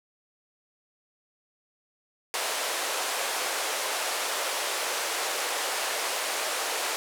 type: band-pass noise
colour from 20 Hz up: pink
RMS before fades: -30 dBFS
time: 2.34-6.96 s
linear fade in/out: 0 ms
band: 480 to 12000 Hz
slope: 24 dB/octave
effects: none